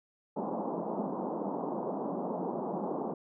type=band-pass noise; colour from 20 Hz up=pink; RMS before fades=-35 dBFS; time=0.36-3.14 s; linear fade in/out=5 ms; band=180 to 1000 Hz; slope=48 dB/octave; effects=none